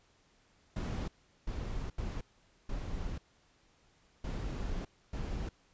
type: noise bursts at uneven times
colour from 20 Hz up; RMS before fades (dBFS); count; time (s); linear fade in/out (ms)
brown; -37; 6; 0.76-1.08 / 1.47-1.9 / 1.98-2.21 / 2.69-3.18 / 4.24-4.85 / 5.13-5.49; 5
effects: pink hiss -68 dBFS RMS until 5.73 s + resampled to 16000 Hz